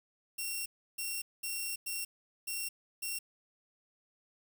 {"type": "tone bursts at uneven times", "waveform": "5% pulse", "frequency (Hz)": 2730, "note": "F7", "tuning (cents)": -40, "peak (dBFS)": -26, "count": 6, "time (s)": [[0.38, 0.66], [0.98, 1.22], [1.43, 1.76], [1.86, 2.05], [2.47, 2.69], [3.02, 3.19]], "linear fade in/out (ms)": 10, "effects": ["9-bit"]}